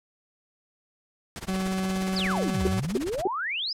pink noise with tremolo, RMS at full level -35 dBFS, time 1.36-3.23 s, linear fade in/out 0 ms, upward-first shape sine, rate 17 Hz, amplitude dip 95%
40% pulse tone, 188.9 Hz, F#3, 36 cents sharp, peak -25 dBFS, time 1.48-2.8 s, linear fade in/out 5 ms
sine exponential two-way sweep, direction down then up, 5274 to 65.41 to 5274 Hz, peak -27 dBFS, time 2.16-3.73 s, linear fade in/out 5 ms, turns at 2.64 s
sine tone bursts, 379.3 Hz, F#4, 43 cents sharp, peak -20 dBFS, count 3, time 2.65-3.273 s, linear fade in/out 2 ms, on 21 ms, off 280 ms
effects low-pass 11000 Hz 12 dB/octave

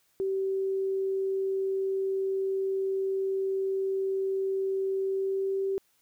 sine tone with pitch glide, 385.6 to 388.5 Hz, G4 to G4, -28 to -16 cents, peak -26 dBFS, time 0.2-5.78 s, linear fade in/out 0 ms, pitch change +12 cents, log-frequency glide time 5.03-5.65 s, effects white hiss -69 dBFS RMS until 6.01 s

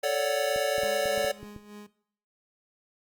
square chord, D major seventh, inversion second, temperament equal with one note detuned, 440 / 554.4 / 583.3 / 740 Hz, A4 / C#5 / D5 / F#5, 0 / 0 / -12 / 0 cents, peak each -34 / -30 / -29 / -34 dBFS, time 0.03-1.32 s, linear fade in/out 10 ms
clicks, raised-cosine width 3 ms, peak -29 dBFS, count 8, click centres 0.561 / 0.782 / 0.834 / 1.057 / 1.178 / 1.246 / 1.43 / 1.563 s
30% pulse tone with tremolo, 207.7 Hz, G#3, in tune, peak -39 dBFS, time 0.82-1.87 s, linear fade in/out 10 ms, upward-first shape sine, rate 3.4 Hz, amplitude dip 65%
effects noise-tail reverb RT60 0.6 s tail -18 dB re dry + Opus 48 kbps

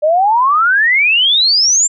sine exponential sweep, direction up, 587.3 to 7459 Hz, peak -8 dBFS, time 0.02-1.88 s, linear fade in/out 20 ms, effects none

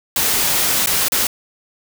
white noise with dropouts, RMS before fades -17 dBFS, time 0.16-1.27 s, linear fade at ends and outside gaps 2 ms, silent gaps 0.861-0.871 / 1.084-1.12 s, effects none

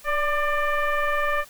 sine tone with frequency modulation, 602 Hz, D5, 43 cents sharp, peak -20 dBFS, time 0.04-1.45 s, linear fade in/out 50 ms, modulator 592 Hz, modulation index 2.5, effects white hiss -49 dBFS RMS until 1.49 s

